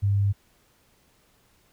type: tone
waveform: sine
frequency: 100 Hz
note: G2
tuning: 35 cents sharp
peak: -19 dBFS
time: 0.02-0.33 s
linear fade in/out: 20 ms
effects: pink hiss -63 dBFS RMS until 1.72 s